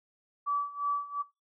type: tone with tremolo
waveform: sine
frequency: 1151 Hz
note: D6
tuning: 35 cents flat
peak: -25 dBFS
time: 0.46-1.23 s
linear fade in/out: 20 ms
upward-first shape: sine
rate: 2.8 Hz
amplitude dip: 85%
effects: noise-tail reverb RT60 0.2 s tail -18 dB re dry

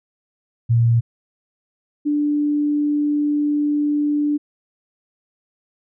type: tone pair in turn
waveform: sine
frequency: 116.8 / 294.3 Hz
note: A#2 / D4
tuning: +4 / +4 cents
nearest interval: octave + major third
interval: 1600 cents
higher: second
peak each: -12 / -16 dBFS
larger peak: first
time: 0.69-1.01 / 2.05-4.38 s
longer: second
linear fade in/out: 20 ms
effects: none

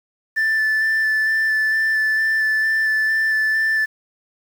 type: tone with vibrato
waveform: sine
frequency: 1760 Hz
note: A6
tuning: in tune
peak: -13 dBFS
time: 0.36-3.86 s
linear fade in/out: 20 ms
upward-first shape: square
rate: 2.2 Hz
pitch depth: 9 cents each way
effects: tanh soft clip ceiling -15 dBFS + 7-bit

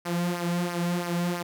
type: tone with flanger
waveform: sawtooth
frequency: 174.2 Hz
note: F3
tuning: 4 cents flat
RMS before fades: -28 dBFS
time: 0.05-1.43 s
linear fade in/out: 10 ms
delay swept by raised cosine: 0.26 to 3.36 ms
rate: 3 Hz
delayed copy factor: -0.65
effects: none

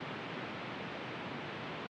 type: band-pass noise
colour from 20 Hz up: pink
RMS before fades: -42 dBFS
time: 0-1.87 s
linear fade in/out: 10 ms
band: 130 to 3200 Hz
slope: 24 dB/octave
effects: MP3 64 kbps

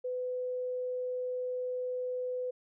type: tone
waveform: sine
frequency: 502 Hz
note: B4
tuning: 28 cents sharp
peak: -32 dBFS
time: 0.04-2.51 s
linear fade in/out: 10 ms
effects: none

